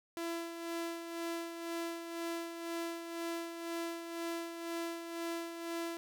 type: tone with tremolo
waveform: sawtooth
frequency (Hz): 335.9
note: E4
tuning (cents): +33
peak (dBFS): -32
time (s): 0.17-5.97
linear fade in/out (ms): 0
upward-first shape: sine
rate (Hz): 2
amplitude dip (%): 55
effects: none